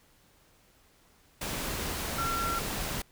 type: tone in noise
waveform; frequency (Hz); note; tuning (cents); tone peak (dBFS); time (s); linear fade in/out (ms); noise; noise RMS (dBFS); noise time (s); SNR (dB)
sine; 1363; F6; -43; -30; 2.18-2.59; 5; pink; -34; 1.41-3.02; +1
effects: pink hiss -63 dBFS RMS until 3.11 s